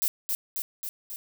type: noise with echo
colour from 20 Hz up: violet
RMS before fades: -25 dBFS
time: 0.02-0.08 s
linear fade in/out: 0 ms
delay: 270 ms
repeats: 4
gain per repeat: -3 dB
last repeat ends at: 1.16 s
effects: none